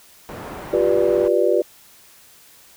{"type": "low-pass noise", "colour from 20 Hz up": "white", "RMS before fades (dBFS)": -34, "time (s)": [0.29, 1.28], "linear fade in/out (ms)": 0, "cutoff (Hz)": 940, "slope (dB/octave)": 12}
{"type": "chord", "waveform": "sine", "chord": "G dominant seventh", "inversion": "third", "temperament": "just", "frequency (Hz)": [352.8, 392, 490, 588], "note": ["F4", "G4", "B4", "D5"], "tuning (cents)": [18, 0, -14, 2], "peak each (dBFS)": -20, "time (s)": [0.73, 1.62], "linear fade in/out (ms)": 5}
{"effects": ["white hiss -49 dBFS RMS until 2.76 s"]}